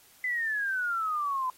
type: exponential sweep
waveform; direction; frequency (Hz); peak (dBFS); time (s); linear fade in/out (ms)
sine; down; 2029 to 1007; -27; 0.24-1.5; 2
effects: white hiss -58 dBFS RMS until 1.57 s + AAC 48 kbps